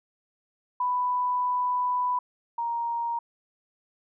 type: tone pair in turn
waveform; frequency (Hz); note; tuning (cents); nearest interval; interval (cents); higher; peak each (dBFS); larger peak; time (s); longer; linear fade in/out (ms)
sine; 992 / 936.3; B5 / A#5; +7 / +7; minor second; 100; first; -23 / -26; first; 0.8-2.19 / 2.58-3.19; first; 5
effects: none